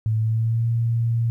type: tone with pitch glide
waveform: sine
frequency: 110 to 116 Hz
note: A2 to A#2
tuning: 0 to -8 cents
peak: -18 dBFS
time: 0.06-1.3 s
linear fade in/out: 0 ms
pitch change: +92 cents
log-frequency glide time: 0.18-0.67 s
effects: 10-bit